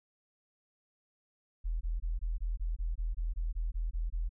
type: tone bursts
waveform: sine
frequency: 40.93 Hz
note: E1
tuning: 12 cents flat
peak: -30 dBFS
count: 14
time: 1.64-4.293 s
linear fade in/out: 20 ms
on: 170 ms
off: 21 ms
effects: none